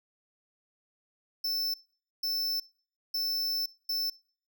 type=tone bursts at uneven times; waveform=square; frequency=5300 Hz; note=E8; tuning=9 cents sharp; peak=-29 dBFS; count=4; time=1.44-1.74 / 2.23-2.6 / 3.14-3.66 / 3.89-4.1 s; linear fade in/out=5 ms; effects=noise-tail reverb RT60 0.5 s tail -24 dB re dry